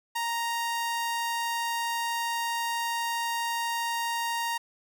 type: tone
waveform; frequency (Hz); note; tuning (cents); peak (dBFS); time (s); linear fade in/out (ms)
sawtooth; 932.3; A#5; 0; -24; 0.15-4.58; 10
effects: none